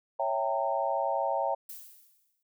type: chord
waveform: sine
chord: C# diminished seventh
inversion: none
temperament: equal with one note detuned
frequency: 554.4 / 659.3 / 784 / 915.8 Hz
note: C#5 / E5 / G5 / Bb5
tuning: 0 / 0 / 0 / -31 cents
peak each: -32 dBFS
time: 0.19-1.55 s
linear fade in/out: 10 ms
type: noise with exponential decay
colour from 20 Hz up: violet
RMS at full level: -41 dBFS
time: 1.69-2.43 s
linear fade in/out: 5 ms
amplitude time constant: 160 ms
effects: none